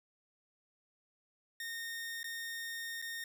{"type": "tone with dropouts", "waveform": "sawtooth", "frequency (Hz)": 1840, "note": "A#6", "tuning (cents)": -23, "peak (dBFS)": -36, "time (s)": [1.6, 3.24], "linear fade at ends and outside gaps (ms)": 2, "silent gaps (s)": [[2.231, 2.242], [3.017, 3.023]], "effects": []}